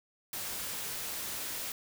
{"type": "noise", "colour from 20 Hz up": "white", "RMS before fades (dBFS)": -38, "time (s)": [0.33, 1.72], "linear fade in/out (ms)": 2, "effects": []}